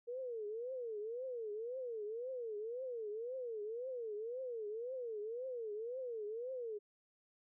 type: tone with vibrato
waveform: sine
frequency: 466.2 Hz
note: A#4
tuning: in tune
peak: -40 dBFS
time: 0.07-6.79 s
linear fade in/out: 20 ms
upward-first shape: triangle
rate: 1.9 Hz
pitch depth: 230 cents each way
effects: none